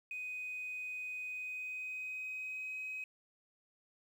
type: tone with pitch glide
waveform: sine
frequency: 2500 to 2531 Hz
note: D#7 to D#7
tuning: +8 to +29 cents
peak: -38 dBFS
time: 0.11-3.04 s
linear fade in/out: 2 ms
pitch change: +21 cents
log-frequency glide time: 1.3-2.8 s
effects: tanh soft clip ceiling -36 dBFS + 11-bit